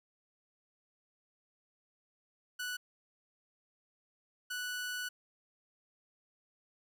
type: tone bursts at uneven times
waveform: sawtooth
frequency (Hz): 1480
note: F#6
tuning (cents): 0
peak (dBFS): -33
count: 2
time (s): 2.59-2.77 / 4.5-5.09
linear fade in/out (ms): 10
effects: none